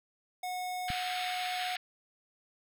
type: tone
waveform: square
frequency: 730 Hz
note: F#5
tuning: 24 cents flat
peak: -35 dBFS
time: 0.43-1.76 s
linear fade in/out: 5 ms
type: band-pass noise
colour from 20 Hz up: white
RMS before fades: -39 dBFS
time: 0.88-1.77 s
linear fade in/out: 2 ms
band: 1300 to 4200 Hz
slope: 48 dB/octave
type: click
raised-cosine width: 5 ms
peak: -26 dBFS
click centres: 0.903 s
effects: none